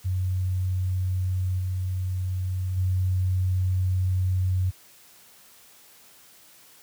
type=tone with level steps; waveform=sine; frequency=92.5 Hz; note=F#2; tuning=in tune; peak=-22 / -24 / -20 dBFS; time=0.04-4.71 s; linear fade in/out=20 ms; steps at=1.58 / 2.76 s; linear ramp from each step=20 ms; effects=white hiss -53 dBFS RMS until 6.82 s + high-pass 60 Hz 12 dB/octave